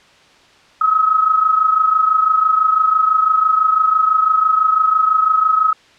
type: tone pair together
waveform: sine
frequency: 1274 / 1300 Hz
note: D#6 / E6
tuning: +41 / -24 cents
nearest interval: unison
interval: 35 cents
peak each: -12 / -17 dBFS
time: 0.81-5.73 s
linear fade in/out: 5 ms
effects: white hiss -48 dBFS RMS until 5.98 s + low-pass 4000 Hz 12 dB/octave